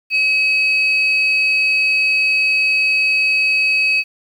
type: tone pair together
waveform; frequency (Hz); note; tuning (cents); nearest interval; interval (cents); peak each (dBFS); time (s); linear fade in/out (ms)
sine; 2555 / 4560; D#7 / C#8; +45 / +48; minor seventh; 1003; -12 / -22; 0.1-4.04; 50
effects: tanh soft clip ceiling -7 dBFS + 8-bit